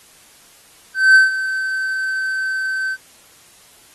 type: tone with ADSR envelope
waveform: triangle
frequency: 1541 Hz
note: G6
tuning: 30 cents flat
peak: -3 dBFS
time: 0.94-2.97 s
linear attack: 210 ms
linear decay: 150 ms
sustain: -14 dB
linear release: 52 ms
effects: white hiss -48 dBFS RMS until 3.94 s + AAC 32 kbps